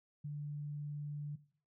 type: tone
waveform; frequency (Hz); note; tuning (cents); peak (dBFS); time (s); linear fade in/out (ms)
sine; 146.83; D3; 0; -39; 0.24-1.36; 10
effects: noise-tail reverb RT60 0.5 s tail -17 dB re dry